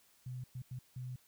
sine tone bursts at uneven times, 126.3 Hz, B2, 39 cents sharp, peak -40 dBFS, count 4, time 0.26-0.44 / 0.55-0.62 / 0.71-0.79 / 0.96-1.16 s, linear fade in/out 5 ms, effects white hiss -68 dBFS RMS until 1.27 s

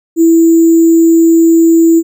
sine tone with sample-and-hold, 330 Hz, E4, 2 cents sharp, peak -3 dBFS, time 0.16-2.03 s, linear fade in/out 50 ms, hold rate 7350 Hz, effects none

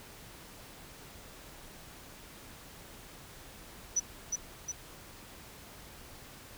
sine tone with echo, 5940 Hz, F#8, 6 cents sharp, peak -25 dBFS, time 3.96-4 s, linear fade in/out 10 ms, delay 360 ms, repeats 2, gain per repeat -4 dB, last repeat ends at 4.72 s, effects pink hiss -51 dBFS RMS until 6.57 s

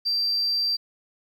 sine tone, 4699 Hz, D8, in tune, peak -20 dBFS, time 0.05-0.77 s, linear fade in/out 20 ms, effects tanh soft clip ceiling -18 dBFS + 10-bit

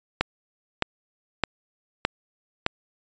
click train, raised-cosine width 0.3 ms, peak -4 dBFS, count 5, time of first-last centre 0.21-2.664 s, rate 1.63 Hz, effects resampled to 16000 Hz

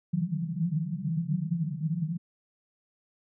pink band-pass noise, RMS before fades -30 dBFS, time 0.13-2.18 s, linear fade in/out 10 ms, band 150 to 180 Hz, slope 96 dB/octave, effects none

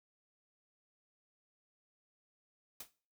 white noise with exponential decay, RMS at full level -41 dBFS, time 2.8-2.91 s, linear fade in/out 5 ms, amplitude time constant 22 ms, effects noise-tail reverb RT60 0.4 s tail -18 dB re dry

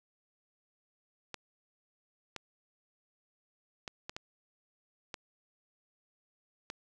clicks, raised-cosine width 0.2 ms, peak -22 dBFS, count 7, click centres 1.343 / 2.363 / 3.878 / 4.095 / 4.165 / 5.142 / 6.701 s, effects none

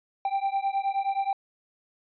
triangle beating tone pair, 781 / 790.5 Hz, G5 / G5, -7 / +14 cents, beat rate 9.5 Hz, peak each -26 dBFS, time 0.25-1.33 s, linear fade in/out 2 ms, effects resampled to 11025 Hz

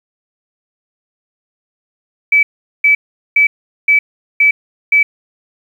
sine tone bursts, 2300 Hz, D7, 37 cents flat, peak -6 dBFS, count 6, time 2.32-5.03 s, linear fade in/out 5 ms, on 110 ms, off 410 ms, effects 7-bit

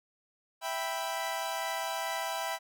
sawtooth chord, E minor, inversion none, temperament equal, 659.3 / 784 / 987.8 Hz, E5 / G5 / B5, 0 / 0 / 0 cents, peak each -33 dBFS, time 0.61-2.59 s, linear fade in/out 50 ms, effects none

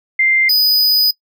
sine / square tone pair in turn, 2093 / 4978 Hz, C7 / D#8, 0 / 0 cents, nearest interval octave + minor third, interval 1500 cents, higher second, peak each -10 dBFS, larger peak neither, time 0.19-0.49 / 0.49-1.11 s, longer second, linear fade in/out 5 ms, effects noise-tail reverb RT60 0.1 s tail -23 dB re dry

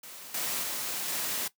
white noise with level steps, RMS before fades -45 / -32 / -34 / -32 dBFS, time 0.03-1.48 s, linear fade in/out 5 ms, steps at 0.34 / 0.63 / 1.08 s, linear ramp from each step 5 ms, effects noise-tail reverb RT60 0.1 s tail -17 dB re dry + high-pass 150 Hz 12 dB/octave

